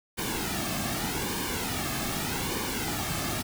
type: noise with flanger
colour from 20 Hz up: pink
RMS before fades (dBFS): -31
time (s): 0.17-3.43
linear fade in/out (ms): 20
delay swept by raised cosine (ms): 1.5 to 2.1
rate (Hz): 0.83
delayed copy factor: -0.65
effects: none